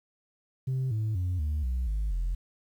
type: tone with pitch steps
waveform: sine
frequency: 130.81 / 108.73 / 90.38 / 75.13 / 62.45 / 51.91 / 43.15 Hz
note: C3 / A2 / F#2 / D2 / B1 / G#1 / F1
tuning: 0 / -20 / -40 / +40 / +20 / 0 / -20 cents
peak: -24 dBFS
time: 0.67-2.35 s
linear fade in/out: 10 ms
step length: 240 ms
effects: tanh soft clip ceiling -25 dBFS + 10-bit